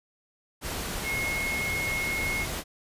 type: tone in noise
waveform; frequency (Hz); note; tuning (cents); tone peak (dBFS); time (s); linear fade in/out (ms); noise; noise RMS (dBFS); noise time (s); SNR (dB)
sine; 2166; C#7; -41; -28; 1.03-2.47; 50; pink; -33; 0.61-2.64; +2
effects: resampled to 32000 Hz